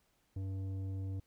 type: tone with tanh clipping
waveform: sine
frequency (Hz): 96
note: G2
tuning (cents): -36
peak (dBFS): -38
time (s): 0.36-1.2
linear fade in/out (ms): 5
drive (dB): 10
effects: pink hiss -75 dBFS RMS until 1.26 s